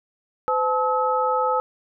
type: tone cluster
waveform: sine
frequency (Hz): 509 / 865 / 1286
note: C5 / A5 / E6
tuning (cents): -48 / -30 / -43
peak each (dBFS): -23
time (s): 0.48-1.6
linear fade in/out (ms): 0
effects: none